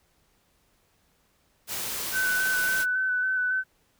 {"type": "noise", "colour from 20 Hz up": "white", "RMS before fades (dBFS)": -32, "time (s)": [1.67, 2.86], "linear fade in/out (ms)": 50}
{"type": "tone with vibrato", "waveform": "sine", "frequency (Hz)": 1509, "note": "F#6", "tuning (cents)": 34, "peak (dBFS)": -23, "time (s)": [2.12, 3.64], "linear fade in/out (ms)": 50, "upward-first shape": "square", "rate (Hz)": 3.6, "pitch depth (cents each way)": 17}
{"effects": ["pink hiss -67 dBFS RMS until 3.99 s"]}